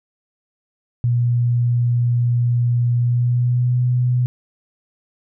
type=tone with pitch glide; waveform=sine; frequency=120.5 to 124.1 Hz; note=B2 to B2; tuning=-42 to +9 cents; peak=-14 dBFS; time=1.04-4.26 s; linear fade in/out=0 ms; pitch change=+51 cents; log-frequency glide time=2.96-3.8 s; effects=none